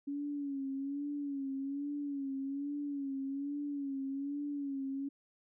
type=tone with vibrato; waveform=sine; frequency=279.9 Hz; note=C#4; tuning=17 cents sharp; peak=-35 dBFS; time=0.07-5.09 s; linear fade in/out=10 ms; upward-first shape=sine; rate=1.2 Hz; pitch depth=62 cents each way; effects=none